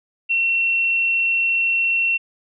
sine tone, 2717 Hz, F7, 48 cents flat, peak -16 dBFS, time 0.29-2.18 s, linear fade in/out 20 ms, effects none

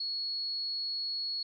sine tone, 4350 Hz, C#8, 33 cents flat, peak -32 dBFS, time 0-1.43 s, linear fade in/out 5 ms, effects none

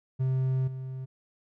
triangle tone with level steps, 130.81 Hz, C3, in tune, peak -22 / -32 dBFS, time 0.19-1.06 s, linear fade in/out 20 ms, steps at 0.67 s, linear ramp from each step 10 ms, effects none

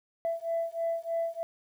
sine beating tone pair, 665 / 668.2 Hz, E5 / E5, +15 / +23 cents, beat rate 3.2 Hz, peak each -31 dBFS, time 0.25-1.43 s, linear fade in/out 0 ms, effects tanh soft clip ceiling -23 dBFS + 10-bit

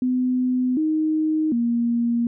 sine tone with pitch steps, 252.8 / 311.8 / 235.7 Hz, B3 / D#4 / A#3, +41 / +4 / +19 cents, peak -18 dBFS, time 0.02-2.27 s, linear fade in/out 2 ms, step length 750 ms, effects none

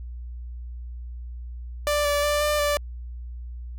sawtooth tone with pitch steps, 589 / 580 / 589 / 596 / 585 Hz, D5 / D5 / D5 / D5 / D5, +5 / -22 / +5 / +25 / -7 cents, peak -17 dBFS, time 1.87-2.77 s, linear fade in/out 0 ms, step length 180 ms, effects added 60 Hz sine -33 dBFS peak until 3.78 s

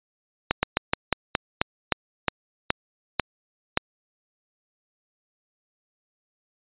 slowing click train, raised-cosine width 0.3 ms, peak -3 dBFS, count 12, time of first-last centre 0.51-3.774 s, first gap 120 ms, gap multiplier 1.17, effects resampled to 8000 Hz

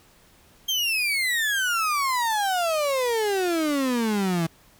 35% pulse exponential sweep, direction down, 3212 to 161 Hz, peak -20 dBFS, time 0.68-4.47 s, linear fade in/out 10 ms, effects pink hiss -56 dBFS RMS until 4.79 s

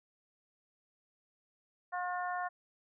harmonic tone, 358.7 Hz, F4, 46 cents sharp, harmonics 2 / 3 / 4 / 5, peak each -36 / -40 / -42 / -44 dBFS, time 1.92-2.49 s, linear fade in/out 20 ms, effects none

